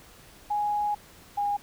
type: tone pair in turn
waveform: sine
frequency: 830.6 / 816.3 Hz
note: G#5 / G#5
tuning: 0 / -30 cents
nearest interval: unison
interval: 30 cents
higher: first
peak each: -24 dBFS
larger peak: neither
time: 0.5-0.95 / 1.37-1.57 s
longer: first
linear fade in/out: 10 ms
effects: pink hiss -52 dBFS RMS until 1.62 s